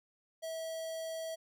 square tone with notch filter, 649 Hz, E5, 27 cents flat, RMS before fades -40 dBFS, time 0.42-1.36 s, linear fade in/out 20 ms, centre 1600 Hz, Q 1.1, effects none

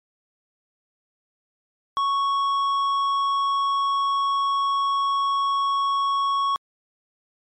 triangle tone with tanh clipping, 1108.7 Hz, C#6, in tune, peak -21 dBFS, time 1.97-6.56 s, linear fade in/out 0 ms, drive 12 dB, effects MP3 96 kbps

